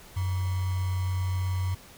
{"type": "tone with sample-and-hold", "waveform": "sine", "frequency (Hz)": 92.5, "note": "F#2", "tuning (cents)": 0, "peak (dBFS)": -25, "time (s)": [0.16, 1.75], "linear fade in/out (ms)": 10, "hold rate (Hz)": 1050, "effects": ["pink hiss -50 dBFS RMS until 1.97 s"]}